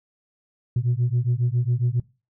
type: beating tone pair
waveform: sine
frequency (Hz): 118.3 / 125.6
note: A#2 / B2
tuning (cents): +26 / +30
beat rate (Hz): 7.3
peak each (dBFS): -21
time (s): 0.76-2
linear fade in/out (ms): 5
effects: noise-tail reverb RT60 0.3 s tail -22 dB re dry + tanh soft clip ceiling -15 dBFS